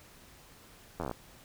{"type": "slowing click train", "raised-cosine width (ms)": 1, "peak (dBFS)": -21, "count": 9, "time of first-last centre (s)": [1, 1.113], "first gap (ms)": 11, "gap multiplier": 1.07, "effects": ["pink hiss -56 dBFS RMS until 1.44 s"]}